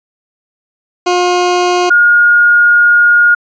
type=tone pair in turn; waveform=20% pulse / sine; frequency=357.2 / 1428.8 Hz; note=F4 / F6; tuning=+39 / +39 cents; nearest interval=2 octaves; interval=2400 cents; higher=second; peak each=-4 dBFS; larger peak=neither; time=1.06-1.9 / 1.9-3.35 s; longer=second; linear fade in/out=10 ms; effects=resampled to 16000 Hz